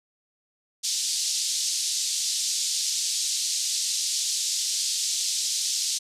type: band-pass noise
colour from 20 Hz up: pink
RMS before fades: -27 dBFS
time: 0.83-5.99 s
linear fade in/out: 20 ms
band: 4200 to 8200 Hz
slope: 24 dB/octave
effects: resampled to 32000 Hz